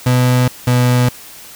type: tone pair in turn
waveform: 35% pulse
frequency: 125.3 / 124 Hz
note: B2 / B2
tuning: +25 / +7 cents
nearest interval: unison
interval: 18 cents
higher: first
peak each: -8 dBFS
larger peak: neither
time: 0.06-0.48 / 0.67-1.09 s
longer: neither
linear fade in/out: 5 ms
effects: white hiss -36 dBFS RMS until 1.55 s